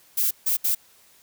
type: noise bursts at uneven times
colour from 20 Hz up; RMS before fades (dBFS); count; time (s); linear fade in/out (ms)
violet; -22; 3; 0.17-0.31 / 0.46-0.57 / 0.64-0.75; 10
effects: white hiss -56 dBFS RMS until 1.22 s